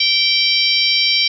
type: harmonic tone with a mistuned harmonic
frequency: 784 Hz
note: G5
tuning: in tune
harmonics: 3 / 4 / 5 / 6 / 7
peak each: -19 / -19 / -19 / -19 / -19 dBFS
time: 0-1.28 s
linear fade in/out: 5 ms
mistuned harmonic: 3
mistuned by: -26 cents
effects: none